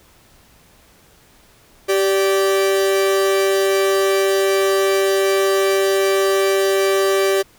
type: tone pair together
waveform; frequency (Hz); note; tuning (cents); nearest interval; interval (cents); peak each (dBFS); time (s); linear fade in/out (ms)
45% pulse; 389.1 / 583; G4 / D5; -13 / -13; perfect fifth; 700; -15 / -21; 1.88-7.43; 20
effects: pink hiss -51 dBFS RMS until 7.58 s